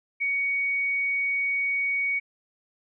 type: tone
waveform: sine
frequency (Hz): 2240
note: C#7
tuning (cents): +18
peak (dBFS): -23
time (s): 0.2-2.2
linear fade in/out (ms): 20
effects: none